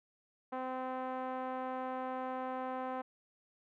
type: tone with low-pass filter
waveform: 5% pulse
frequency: 257.9 Hz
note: C4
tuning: 25 cents flat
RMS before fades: -39 dBFS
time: 0.52-3.02 s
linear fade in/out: 10 ms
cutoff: 850 Hz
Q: 1.4
effects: none